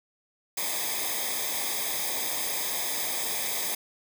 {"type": "noise with comb filter", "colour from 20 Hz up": "white", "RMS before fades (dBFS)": -30, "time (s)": [0.57, 3.75], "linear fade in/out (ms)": 5, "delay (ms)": 0.7, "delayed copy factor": -0.85, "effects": []}